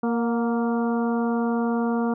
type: harmonic tone with a mistuned harmonic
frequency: 233.1 Hz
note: A#3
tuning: in tune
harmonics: 1 / 2 / 3 / 4 / 5 / 6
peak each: -22 / -28 / -32 / -34 / -36 / -38 dBFS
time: 0.03-2.14 s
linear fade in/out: 5 ms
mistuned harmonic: 3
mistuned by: +36 cents
effects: none